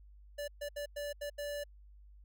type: tone bursts at uneven times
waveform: square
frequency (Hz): 581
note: D5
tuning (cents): -19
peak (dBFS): -38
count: 6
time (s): 0.38-0.48 / 0.61-0.69 / 0.76-0.86 / 0.96-1.13 / 1.21-1.3 / 1.38-1.64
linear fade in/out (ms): 10
effects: added 50 Hz sine -54 dBFS peak until 2.24 s